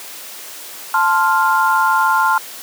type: chord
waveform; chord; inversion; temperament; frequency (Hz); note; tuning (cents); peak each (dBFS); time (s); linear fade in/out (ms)
sine; F major; first; equal; 880 / 1046.5 / 1396.9; A5 / C6 / F6; 0 / 0 / 0; -16; 0.94-2.38; 2
effects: white hiss -33 dBFS RMS until 2.62 s + high-pass 300 Hz 12 dB/octave